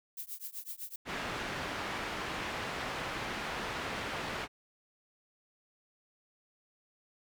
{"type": "noise with tremolo", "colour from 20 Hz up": "violet", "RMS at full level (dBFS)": -39, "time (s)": [0.17, 0.96], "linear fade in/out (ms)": 5, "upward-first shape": "triangle", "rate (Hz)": 7.9, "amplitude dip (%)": 100}
{"type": "low-pass noise", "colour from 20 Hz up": "white", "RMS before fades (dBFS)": -38, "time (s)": [1.05, 4.48], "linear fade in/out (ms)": 50, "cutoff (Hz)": 2100, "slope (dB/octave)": 12}
{"effects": []}